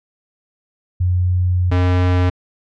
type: tone pair in turn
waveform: sine / square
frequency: 90.2 / 90.2 Hz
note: F#2 / F#2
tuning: -44 / -44 cents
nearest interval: unison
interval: 0 cents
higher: neither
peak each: -13 dBFS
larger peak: neither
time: 1-1.71 / 1.71-2.3 s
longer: first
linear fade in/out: 10 ms
effects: low-pass 3000 Hz 12 dB/octave